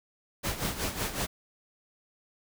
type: noise with tremolo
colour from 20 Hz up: pink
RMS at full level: -30 dBFS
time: 0.43-1.27 s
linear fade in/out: 20 ms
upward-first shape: sine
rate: 5.4 Hz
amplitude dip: 70%
effects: none